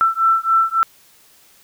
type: beating tone pair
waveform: sine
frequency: 1334 / 1337.6 Hz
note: E6 / E6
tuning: +20 / +25 cents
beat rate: 3.6 Hz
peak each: -16 dBFS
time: 0.01-0.83 s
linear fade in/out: 0 ms
effects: white hiss -51 dBFS RMS until 1.63 s